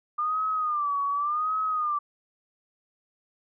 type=tone with vibrato; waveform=sine; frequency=1200 Hz; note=D6; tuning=37 cents sharp; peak=-24 dBFS; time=0.18-1.99 s; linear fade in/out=10 ms; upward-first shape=sine; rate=0.88 Hz; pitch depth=110 cents each way; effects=none